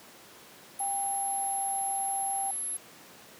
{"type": "tone", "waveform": "sine", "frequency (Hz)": 11175, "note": "F9", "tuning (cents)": 0, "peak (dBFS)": -31, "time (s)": [0.79, 2.77], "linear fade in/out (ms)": 5}
{"type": "tone with pitch glide", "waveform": "sine", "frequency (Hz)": [796, 786.9], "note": ["G5", "G5"], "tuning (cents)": [26, 6], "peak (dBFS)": -31, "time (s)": [0.8, 2.51], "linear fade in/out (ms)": 5, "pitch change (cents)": -20, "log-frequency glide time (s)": [0.97, 1.74]}
{"effects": ["pink hiss -51 dBFS RMS until 3.39 s", "high-pass 200 Hz 12 dB/octave"]}